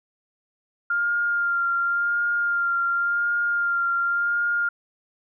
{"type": "tone with vibrato", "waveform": "sine", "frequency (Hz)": 1400, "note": "F6", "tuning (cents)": 4, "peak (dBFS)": -20, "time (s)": [0.9, 4.69], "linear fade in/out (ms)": 5, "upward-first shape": "sine", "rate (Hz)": 0.91, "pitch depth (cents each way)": 19, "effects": []}